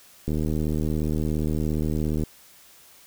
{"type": "click train", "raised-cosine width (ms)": 3, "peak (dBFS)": -14, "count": 152, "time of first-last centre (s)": [0.28, 2.236], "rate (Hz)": 77.2, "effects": ["white hiss -52 dBFS RMS until 3.06 s"]}